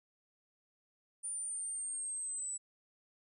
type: linear sweep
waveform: sine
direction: down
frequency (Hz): 9300 to 7902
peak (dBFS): -37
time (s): 1.23-2.58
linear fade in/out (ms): 20
effects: none